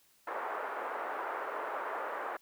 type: band-pass noise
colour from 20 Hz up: white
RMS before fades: -38 dBFS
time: 0.27-2.37 s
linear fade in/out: 5 ms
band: 420 to 1400 Hz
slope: 24 dB/octave
effects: white hiss -67 dBFS RMS until 2.41 s